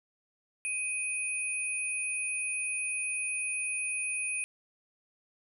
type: tone pair together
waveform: sine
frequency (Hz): 2504 / 9454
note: D#7 / D9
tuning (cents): +10 / +10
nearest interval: octave + major seventh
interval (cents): 2300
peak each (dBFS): -32 / -35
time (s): 0.65-4.44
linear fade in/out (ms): 0
effects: none